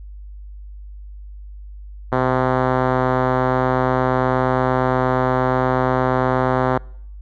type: tone with low-pass filter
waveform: 5% pulse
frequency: 128.5 Hz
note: C3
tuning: 31 cents flat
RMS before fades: -18 dBFS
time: 2.12-6.78 s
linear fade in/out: 5 ms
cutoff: 1200 Hz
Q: 0.72
effects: noise-tail reverb RT60 0.7 s tail -25 dB re dry + added 50 Hz sine -33 dBFS peak until 7.21 s